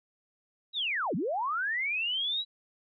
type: linear two-way sweep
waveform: sine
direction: down then up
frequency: 3951 to 147.5 to 3951 Hz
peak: -28 dBFS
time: 0.73-2.45 s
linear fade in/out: 50 ms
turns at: 1.15 s
effects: none